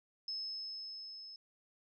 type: tone with level ramp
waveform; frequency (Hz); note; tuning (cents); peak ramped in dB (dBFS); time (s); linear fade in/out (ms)
sine; 5200; E8; -24; -37 to -48; 0.28-1.36; 2
effects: none